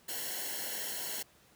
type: noise with comb filter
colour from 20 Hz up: white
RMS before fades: -38 dBFS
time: 0.08-1.23 s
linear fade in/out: 10 ms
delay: 0.82 ms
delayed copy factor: -0.8
effects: pink hiss -63 dBFS RMS until 1.55 s + high-pass 80 Hz 12 dB/octave